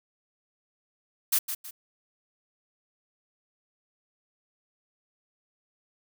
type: noise with echo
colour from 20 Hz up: blue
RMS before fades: -23 dBFS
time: 1.32-1.39 s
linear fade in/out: 10 ms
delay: 160 ms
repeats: 2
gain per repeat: -9 dB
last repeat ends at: 1.71 s
effects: none